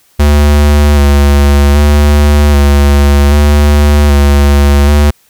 square tone with vibrato, 72.3 Hz, D2, 27 cents flat, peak -4 dBFS, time 0.19-5.11 s, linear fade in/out 10 ms, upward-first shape square, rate 0.64 Hz, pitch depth 25 cents each way, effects white hiss -49 dBFS RMS until 5.29 s

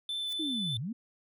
triangle tone with vibrato, 3520 Hz, A7, in tune, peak -31 dBFS, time 0.09-0.77 s, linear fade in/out 2 ms, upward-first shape sine, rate 3.3 Hz, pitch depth 9 cents each way
blue noise with exponential growth, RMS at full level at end -43 dBFS, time 0.22-0.33 s, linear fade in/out 2 ms, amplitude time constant 23 ms
sine linear two-way sweep, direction down then up, 330 to 105.2 to 248.7 Hz, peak -33 dBFS, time 0.39-0.93 s, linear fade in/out 10 ms, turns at 0.78 s
effects none

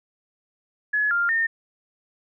sine tone with pitch steps, 1697 / 1398 / 1823 Hz, G#6 / F6 / A#6, +37 / +1 / -39 cents, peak -19 dBFS, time 0.93-1.47 s, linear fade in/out 10 ms, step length 180 ms, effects none

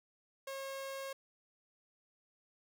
sawtooth tone, 542 Hz, C#5, 39 cents flat, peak -37 dBFS, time 0.47-1.13 s, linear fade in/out 5 ms, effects none

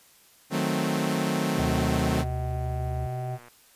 sawtooth chord, D# diminished seventh, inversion none, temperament equal, 155.56 / 185 / 220 / 261.6 Hz, D#3 / F#3 / A3 / C4, 0 / 0 / 0 / 0 cents, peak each -26 dBFS, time 0.5-2.25 s, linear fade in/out 50 ms
harmonic tone, 126.2 Hz, B2, 38 cents sharp, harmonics 1 / 3 / 5 / 6, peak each -30 / -42 / -39 / -37 dBFS, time 1.54-3.39 s, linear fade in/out 50 ms
triangle tone with vibrato, 73.6 Hz, D2, 4 cents sharp, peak -28 dBFS, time 1.59-3.07 s, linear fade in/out 5 ms, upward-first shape sine, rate 7.6 Hz, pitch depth 11 cents each way
click train, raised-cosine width 0.5 ms, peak -34 dBFS, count 161, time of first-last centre 2.15-3.483 s, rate 120 Hz
effects white hiss -57 dBFS RMS until 3.75 s + resampled to 32000 Hz

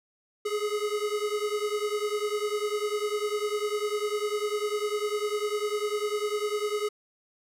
square beating tone pair, 415.3 / 425.3 Hz, G#4 / G#4, 0 / +41 cents, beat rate 10 Hz, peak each -30 / -32 dBFS, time 0.45-6.89 s, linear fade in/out 10 ms, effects low-pass 12000 Hz 12 dB/octave

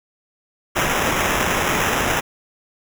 blue noise with sample-and-hold, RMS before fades -20 dBFS, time 0.75-2.21 s, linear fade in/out 20 ms, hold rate 4410 Hz, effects none

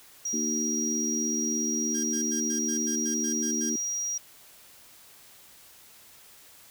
triangle tone, 5730 Hz, F8, 44 cents sharp, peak -27 dBFS, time 0.25-4.18 s, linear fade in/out 5 ms
harmonic tone, 76.8 Hz, D#2, 22 cents flat, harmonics 3 / 4 / 5, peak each -31 / -33 / -38 dBFS, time 0.33-3.76 s, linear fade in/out 5 ms
10% pulse tone bursts, 1612 Hz, G6, 48 cents sharp, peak -31 dBFS, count 10, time 1.94-3.701 s, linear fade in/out 10 ms, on 96 ms, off 89 ms
effects white hiss -53 dBFS RMS until 6.7 s

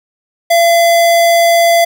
square tone, 679 Hz, F5, 49 cents flat, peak -7 dBFS, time 0.5-1.85 s, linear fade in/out 10 ms, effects none

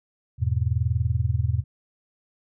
sine chord, E major, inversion none, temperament just, 82.41 / 103.01 / 123.61 Hz, E2 / G#2 / B2, 0 / -14 / +2 cents, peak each -25 dBFS, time 0.38-1.64 s, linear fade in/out 50 ms, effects none

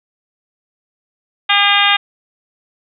harmonic tone, 404.6 Hz, G#4, 45 cents flat, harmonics 2 / 3 / 4 / 5 / 6 / 7 / 8 / 9, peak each -18 / -18 / -18 / -18 / -18 / -18 / -18 / -18 dBFS, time 1.49-1.97 s, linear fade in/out 10 ms, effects none

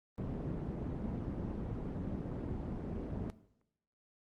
white low-pass noise, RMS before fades -39 dBFS, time 0.18-3.3 s, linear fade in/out 0 ms, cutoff 260 Hz, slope 12 dB/octave, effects noise-tail reverb RT60 0.8 s tail -17 dB re dry + Opus 24 kbps

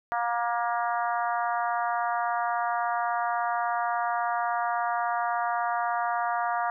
harmonic tone, 236.4 Hz, A#3, 24 cents sharp, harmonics 3 / 4 / 5 / 6 / 7 / 8, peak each -28 / -31 / -32 / -35 / -38 / -42 dBFS, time 0.12-6.7 s, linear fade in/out 0 ms, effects none

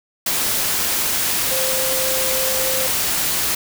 sine tone in noise, 523.3 Hz, C5, in tune, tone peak -24 dBFS, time 1.51-2.87 s, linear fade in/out 5 ms, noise white, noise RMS -20 dBFS, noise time 0.26-3.55 s, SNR -7 dB, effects none

